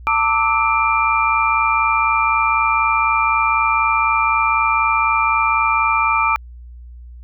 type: tone cluster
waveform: sine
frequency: 896 / 1175 / 1299 / 2374 Hz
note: A5 / D6 / E6 / D7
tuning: +31 / +1 / -26 / +18 cents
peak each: -19 dBFS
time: 0.07-6.36 s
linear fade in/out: 0 ms
effects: added 60 Hz sine -34 dBFS peak until 7.23 s